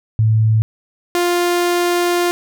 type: tone pair in turn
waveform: sine / sawtooth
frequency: 110 / 350.5 Hz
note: A2 / F4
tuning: 0 / +6 cents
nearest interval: octave + minor sixth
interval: 2006 cents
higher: second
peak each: -10 dBFS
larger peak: neither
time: 0.19-0.62 / 1.15-2.31 s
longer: second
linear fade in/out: 0 ms
effects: none